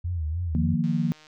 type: tone with vibrato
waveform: sine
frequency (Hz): 82.4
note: E2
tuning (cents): 0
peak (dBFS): -25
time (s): 0.04-0.75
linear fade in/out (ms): 10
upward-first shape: sine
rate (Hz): 3.3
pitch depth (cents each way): 140
type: chord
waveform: sine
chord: Eb suspended second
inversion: none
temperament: equal with one note detuned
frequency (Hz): 155.56 / 175.42 / 233.1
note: Eb3 / F3 / Bb3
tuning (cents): 0 / +8 / 0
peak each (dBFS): -26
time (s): 0.55-1.12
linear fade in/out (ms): 0
type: click train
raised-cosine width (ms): 0.2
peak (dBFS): -34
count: 67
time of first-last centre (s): 0.84-1.269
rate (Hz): 154
effects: none